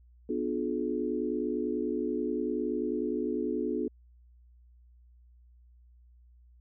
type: chord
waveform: sine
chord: B diminished seventh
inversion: none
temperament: just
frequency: 246.9 / 296.3 / 355.6 / 426.7 Hz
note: B3 / D4 / F4 / Ab4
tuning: 0 / +15 / +31 / +47 cents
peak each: -34 dBFS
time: 0.29-3.88 s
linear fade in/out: 5 ms
effects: added 60 Hz sine -55 dBFS peak until 6.6 s